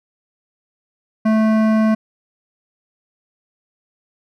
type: tone with hard clipping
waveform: triangle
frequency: 218.7 Hz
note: A3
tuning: 10 cents flat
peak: -14 dBFS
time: 1.25-1.95 s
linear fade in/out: 10 ms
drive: 18 dB
effects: none